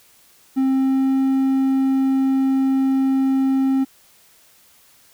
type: tone with pitch glide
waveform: triangle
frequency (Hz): 265.3 to 267.1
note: C4 to C4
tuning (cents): +24 to +36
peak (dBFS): -13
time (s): 0.56-3.85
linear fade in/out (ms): 20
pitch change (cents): +12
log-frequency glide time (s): 0.67-1.17
effects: white hiss -53 dBFS RMS until 5.13 s

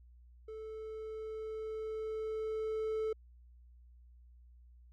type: tone with level ramp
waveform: triangle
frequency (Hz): 437.6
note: A4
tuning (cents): -9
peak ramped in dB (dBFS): -41 to -30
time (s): 0.48-3.13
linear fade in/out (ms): 5
effects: added 60 Hz sine -56 dBFS peak until 4.92 s

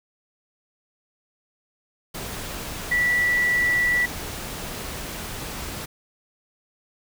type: tone in noise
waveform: sine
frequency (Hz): 1956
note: B6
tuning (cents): -17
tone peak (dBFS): -18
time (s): 2.91-4.06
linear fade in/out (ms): 10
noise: pink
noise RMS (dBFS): -33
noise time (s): 2.14-5.86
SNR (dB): +12
effects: none

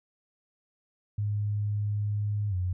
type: tone with pitch glide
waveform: sine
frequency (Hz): 103.83 to 90.91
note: G#2 to F#2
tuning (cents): 0 to -30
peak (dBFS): -26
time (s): 1.18-2.73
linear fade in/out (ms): 5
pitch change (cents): -230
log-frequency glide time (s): 2.49-2.55
effects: none

